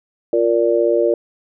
sine chord, Bb major, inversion second, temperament just, 349.6 / 466.2 / 582.7 Hz, F4 / Bb4 / D5, +2 / 0 / -14 cents, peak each -17 dBFS, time 0.33-1.14 s, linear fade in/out 2 ms, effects none

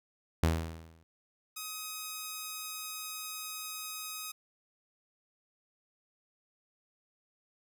sawtooth tone with exponential decay, 81.5 Hz, E2, 19 cents flat, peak -19 dBFS, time 0.43-1.03 s, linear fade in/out 0 ms, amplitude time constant 130 ms
5% pulse tone, 1261 Hz, D#6, 23 cents sharp, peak -27 dBFS, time 1.56-4.32 s, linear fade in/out 10 ms
effects none

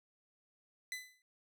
sawtooth tone with exponential decay, 2008 Hz, B6, 28 cents sharp, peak -33 dBFS, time 0.92-1.22 s, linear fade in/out 1 ms, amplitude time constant 64 ms, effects none

